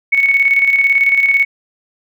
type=tone with tremolo; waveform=sine; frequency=2217 Hz; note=C#7; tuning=in tune; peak=-7 dBFS; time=0.12-1.45 s; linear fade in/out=10 ms; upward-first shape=square; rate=18 Hz; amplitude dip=50%; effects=none